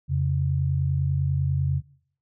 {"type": "tone pair together", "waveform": "sine", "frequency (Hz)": [87.31, 137.4], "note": ["F2", "C#3"], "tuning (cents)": [0, -15], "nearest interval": "minor sixth", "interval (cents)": 785, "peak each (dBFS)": [-25, -22], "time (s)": [0.08, 1.82], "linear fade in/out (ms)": 50, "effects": ["noise-tail reverb RT60 0.6 s tail -20 dB re dry"]}